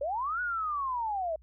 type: linear two-way sweep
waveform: sine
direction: up then down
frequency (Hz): 528 to 1480 to 614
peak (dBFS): -29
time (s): 0.01-1.36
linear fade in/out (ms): 5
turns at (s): 0.41
effects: added 60 Hz sine -54 dBFS peak until 1.42 s